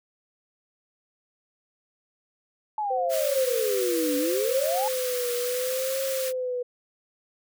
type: exponential two-way sweep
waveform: sine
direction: down then up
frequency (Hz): 871 to 282.5 to 871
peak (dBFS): -25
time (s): 2.78-4.88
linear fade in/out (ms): 2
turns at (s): 4.17
type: tone with vibrato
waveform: sine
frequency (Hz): 510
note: C5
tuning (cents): -44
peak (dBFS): -26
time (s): 2.9-6.63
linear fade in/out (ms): 10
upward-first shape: triangle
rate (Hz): 0.72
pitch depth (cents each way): 96
type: high-pass noise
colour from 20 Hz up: white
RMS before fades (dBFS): -33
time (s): 3.09-6.33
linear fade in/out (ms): 50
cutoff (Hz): 1100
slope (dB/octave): 96
effects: none